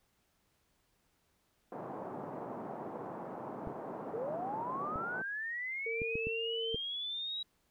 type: band-pass noise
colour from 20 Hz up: white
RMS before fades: -43 dBFS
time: 1.72-5.22 s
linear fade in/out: 2 ms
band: 140 to 910 Hz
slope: 24 dB/octave
type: clicks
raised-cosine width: 3 ms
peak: -27 dBFS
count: 6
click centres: 3.673 / 4.958 / 6.018 / 6.155 / 6.27 / 6.745 s
type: linear sweep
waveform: sine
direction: up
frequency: 420.3 to 3876 Hz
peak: -36 dBFS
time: 4.13-7.43 s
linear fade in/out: 5 ms
type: tone with vibrato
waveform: sine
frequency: 454 Hz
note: A#4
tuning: 46 cents flat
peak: -36 dBFS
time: 5.86-6.76 s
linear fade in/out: 5 ms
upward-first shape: triangle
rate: 1.8 Hz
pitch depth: 12 cents each way
effects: pink hiss -75 dBFS RMS until 7.7 s